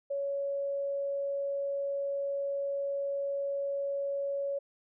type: tone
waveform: sine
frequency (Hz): 559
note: C#5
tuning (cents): +14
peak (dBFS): -30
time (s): 0.1-4.59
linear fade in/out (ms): 10
effects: none